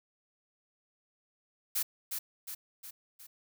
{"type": "noise with echo", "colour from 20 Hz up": "blue", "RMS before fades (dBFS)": -31, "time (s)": [1.75, 1.83], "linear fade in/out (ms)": 10, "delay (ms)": 360, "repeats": 4, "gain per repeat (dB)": -5, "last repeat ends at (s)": 3.27, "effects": []}